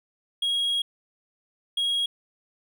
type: tone bursts at uneven times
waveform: triangle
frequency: 3293 Hz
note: G#7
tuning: 15 cents flat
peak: -21 dBFS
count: 2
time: 0.42-0.82 / 1.77-2.06 s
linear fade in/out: 5 ms
effects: none